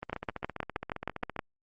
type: two click trains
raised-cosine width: 0.5 ms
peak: -21 / -16 dBFS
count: 21 / 9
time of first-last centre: 0.03-1.363 / 0.13-1.392 s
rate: 15 / 6.34 Hz
effects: Opus 32 kbps